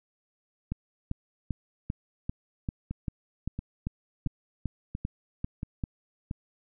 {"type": "two click trains", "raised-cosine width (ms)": 5, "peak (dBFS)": [-21, -18], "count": [6, 14], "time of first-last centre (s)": [[2.91, 6.311], [0.72, 5.838]], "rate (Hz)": [1.47, 2.54], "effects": []}